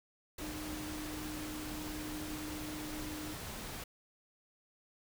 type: tone in noise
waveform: sine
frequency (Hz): 305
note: D#4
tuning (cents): -34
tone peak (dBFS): -42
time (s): 0.41-3.34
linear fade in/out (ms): 5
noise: pink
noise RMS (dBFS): -44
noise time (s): 0.38-3.84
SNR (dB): -1
effects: none